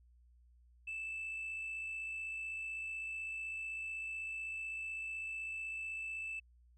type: tone with amplitude modulation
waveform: sine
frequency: 2637 Hz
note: E7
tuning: in tune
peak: -36 dBFS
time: 0.87-6.4 s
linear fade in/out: 10 ms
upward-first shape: sine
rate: 55.9 Hz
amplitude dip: 35%
effects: tanh soft clip ceiling -37 dBFS + added 60 Hz sine -62 dBFS peak until 6.77 s